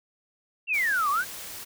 sine exponential two-way sweep, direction down then up, 2794 to 1100 to 1653 Hz, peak -22 dBFS, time 0.67-1.25 s, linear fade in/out 50 ms, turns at 1.1 s
white noise, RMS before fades -39 dBFS, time 0.73-1.65 s, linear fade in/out 20 ms
effects none

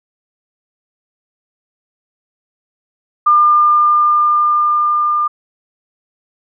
sine tone with level ramp, 1202 Hz, D6, 40 cents sharp, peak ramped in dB -6 to -12 dBFS, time 3.26-5.28 s, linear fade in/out 10 ms, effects none

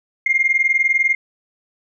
sine tone pair together, 2109 / 2129 Hz, C7 / C7, +13 / +30 cents, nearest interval unison, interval 17 cents, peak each -16 dBFS, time 0.26-1.15 s, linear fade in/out 5 ms, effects tanh soft clip ceiling -6 dBFS

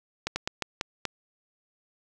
slowing click train, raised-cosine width 0.2 ms, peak -11 dBFS, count 6, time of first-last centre 0.27-1.053 s, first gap 90 ms, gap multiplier 1.28, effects none

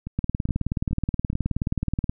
two click trains, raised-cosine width 5 ms, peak -19 / -11 dBFS, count 4 / 37, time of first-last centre 0.07-1.331 / 0.19-2.095 s, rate 2.38 / 18.9 Hz, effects none

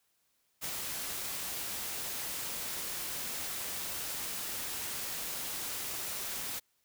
white noise with ADSR envelope, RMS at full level -36 dBFS, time 0.61-6.6 s, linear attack 34 ms, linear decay 46 ms, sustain -2 dB, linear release 18 ms, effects white hiss -75 dBFS RMS until 6.84 s

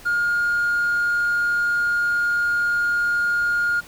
triangle tone, 1420 Hz, F6, 28 cents sharp, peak -15 dBFS, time 0.05-3.81 s, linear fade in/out 20 ms, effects tanh soft clip ceiling -14 dBFS + pink hiss -44 dBFS RMS until 3.87 s

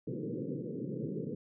pink band-pass noise, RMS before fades -38 dBFS, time 0.07-1.35 s, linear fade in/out 5 ms, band 120 to 510 Hz, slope 96 dB/octave, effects none

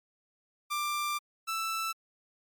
sawtooth tone pair in turn, 1184 / 1323.6 Hz, D6 / E6, +14 / +7 cents, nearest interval major second, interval 193 cents, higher second, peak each -26 / -27 dBFS, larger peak first, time 0.7-1.19 / 1.47-1.93 s, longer first, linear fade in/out 20 ms, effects MP3 96 kbps

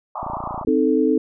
white band-pass noise, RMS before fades -29 dBFS, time 0.15-0.64 s, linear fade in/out 5 ms, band 600 to 1200 Hz, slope 96 dB/octave
click train, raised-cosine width 3 ms, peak -21 dBFS, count 14, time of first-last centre 0.23-0.683 s, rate 28.7 Hz
sine chord, A diminished, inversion first, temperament equal, 261.6 / 311.1 / 440 Hz, C4 / Eb4 / A4, 0 / 0 / 0 cents, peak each -19 dBFS, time 0.67-1.18 s, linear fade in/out 5 ms
effects none

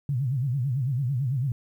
sine tone with vibrato, 130.81 Hz, C3, in tune, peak -23 dBFS, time 0.09-1.52 s, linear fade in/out 2 ms, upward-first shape sine, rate 9 Hz, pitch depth 180 cents each way, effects 10-bit

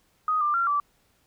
sine tone with pitch steps, 1249 / 1189 / 1374 / 1161 Hz, D#6 / D6 / F6 / D6, +6 / +21 / -29 / -20 cents, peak -21 dBFS, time 0.28-0.8 s, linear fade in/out 2 ms, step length 130 ms, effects pink hiss -66 dBFS RMS until 1.26 s

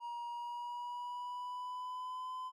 triangle tone with pitch glide, 950 to 1018.2 Hz, A#5 to C6, +33 to -47 cents, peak -38 dBFS, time 0-2.52 s, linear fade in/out 50 ms, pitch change +120 cents, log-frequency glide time 0.28-2.32 s, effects none

